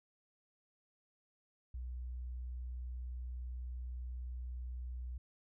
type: tone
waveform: sine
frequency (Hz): 61.74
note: B1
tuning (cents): 0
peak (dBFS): -40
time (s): 1.74-5.18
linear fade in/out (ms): 5
effects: none